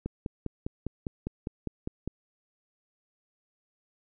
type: click train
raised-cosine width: 3 ms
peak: -19 dBFS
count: 11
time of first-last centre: 0.06-2.076 s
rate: 4.96 Hz
effects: none